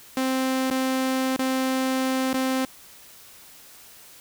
sawtooth tone with dropouts, 261.6 Hz, C4, in tune, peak -18 dBFS, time 0.17-2.65 s, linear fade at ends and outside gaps 2 ms, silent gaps 0.702-0.71 / 1.364-1.391 / 2.332-2.342 s, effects white hiss -48 dBFS RMS until 4.2 s

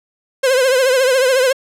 45% pulse tone with vibrato, 519 Hz, C5, 14 cents flat, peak -11 dBFS, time 0.43-1.53 s, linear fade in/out 10 ms, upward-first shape triangle, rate 14 Hz, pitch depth 99 cents each way, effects low-pass 12000 Hz 12 dB/octave

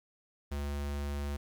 square tone, 71.6 Hz, D2, 43 cents flat, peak -34 dBFS, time 0.51-1.37 s, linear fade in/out 10 ms, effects 11-bit

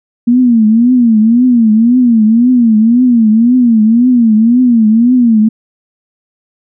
sine tone with vibrato, 233.1 Hz, A#3, in tune, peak -4 dBFS, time 0.27-5.49 s, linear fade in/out 10 ms, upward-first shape triangle, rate 1.9 Hz, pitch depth 170 cents each way, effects none

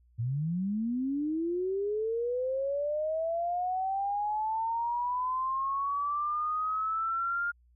sine linear sweep, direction up, 110 to 1414 Hz, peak -28 dBFS, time 0.18-7.52 s, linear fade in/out 20 ms, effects added 60 Hz sine -60 dBFS peak until 7.75 s

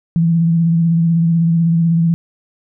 sine tone with vibrato, 166.6 Hz, E3, 19 cents sharp, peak -10 dBFS, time 0.16-2.14 s, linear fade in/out 0 ms, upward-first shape sine, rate 16 Hz, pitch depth 32 cents each way, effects none

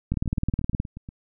two click trains, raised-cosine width 5 ms, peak -24 / -11 dBFS, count 9 / 14, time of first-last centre 0.14-1.089 / 0.12-0.801 s, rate 8.43 / 19.1 Hz, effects none

